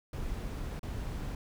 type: noise with dropouts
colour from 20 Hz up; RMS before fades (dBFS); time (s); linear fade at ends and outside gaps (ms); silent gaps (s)
brown; -37; 0.13-1.35; 2; 0.794-0.83
effects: none